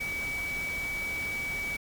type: tone in noise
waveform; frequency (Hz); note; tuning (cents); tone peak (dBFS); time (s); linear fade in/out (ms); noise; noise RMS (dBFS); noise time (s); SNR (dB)
sine; 2280; C#7; +48; -31; 0-1.77; 10; pink; -41; 0-1.77; +7
effects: none